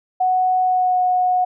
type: tone with pitch glide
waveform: sine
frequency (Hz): 740 to 730.7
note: F#5 to F#5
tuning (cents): 0 to -22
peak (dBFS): -14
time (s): 0.2-1.45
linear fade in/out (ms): 10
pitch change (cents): -22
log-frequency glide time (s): 0.61-1
effects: none